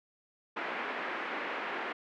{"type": "band-pass noise", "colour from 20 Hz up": "white", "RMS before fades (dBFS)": -37, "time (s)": [0.56, 1.93], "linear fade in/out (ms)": 10, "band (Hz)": [260, 2200], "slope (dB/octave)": 24, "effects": []}